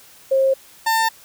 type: tone pair in turn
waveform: sine / 30% pulse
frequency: 535 / 899.8 Hz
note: C5 / A5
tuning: +38 / +39 cents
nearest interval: major sixth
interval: 901 cents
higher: second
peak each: -13 dBFS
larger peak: neither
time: 0.31-0.54 / 0.86-1.09 s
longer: neither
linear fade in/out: 10 ms
effects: white hiss -47 dBFS RMS until 1.24 s